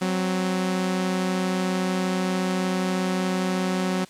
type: tone pair together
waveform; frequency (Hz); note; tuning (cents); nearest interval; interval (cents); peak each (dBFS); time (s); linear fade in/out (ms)
sawtooth; 185.4 / 262.2; F#3 / C4; +4 / +4; tritone; 600; -19 / -27; 0.01-4.05; 10
effects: white hiss -50 dBFS RMS until 4.09 s + low-pass 9000 Hz 12 dB/octave